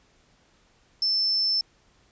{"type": "tone", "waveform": "sine", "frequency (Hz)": 5300, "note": "E8", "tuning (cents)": 9, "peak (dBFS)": -21, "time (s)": [1.02, 1.61], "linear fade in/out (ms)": 2, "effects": ["pink hiss -62 dBFS RMS until 2.11 s", "resampled to 16000 Hz"]}